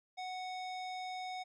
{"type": "tone with low-pass filter", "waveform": "square", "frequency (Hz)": 740, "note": "F#5", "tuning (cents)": 0, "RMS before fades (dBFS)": -42, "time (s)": [0.17, 1.44], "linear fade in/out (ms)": 20, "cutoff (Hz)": 4800, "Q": 1.4, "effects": []}